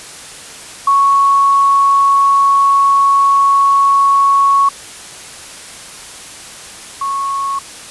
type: tone pair in turn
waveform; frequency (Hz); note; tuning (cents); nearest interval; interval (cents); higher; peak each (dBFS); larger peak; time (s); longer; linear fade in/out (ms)
sine; 1108.7 / 1102.3; C#6 / C#6; 0 / -10; unison; 10; first; -7 / -15; first; 0.87-4.69 / 7.01-7.59; first; 5
effects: white hiss -32 dBFS RMS until 7.9 s + resampled to 24000 Hz